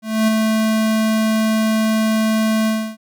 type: tone with ADSR envelope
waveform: square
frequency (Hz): 219.4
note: A3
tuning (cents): -5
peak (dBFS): -12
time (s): 0.02-2.97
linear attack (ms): 260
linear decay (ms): 7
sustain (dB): -3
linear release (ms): 300
effects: none